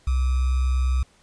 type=tone with sample-and-hold; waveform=sine; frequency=64.4 Hz; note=C2; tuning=27 cents flat; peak=-18 dBFS; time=0.07-1.03 s; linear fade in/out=5 ms; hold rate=1225 Hz; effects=pink hiss -58 dBFS RMS until 1.22 s + resampled to 22050 Hz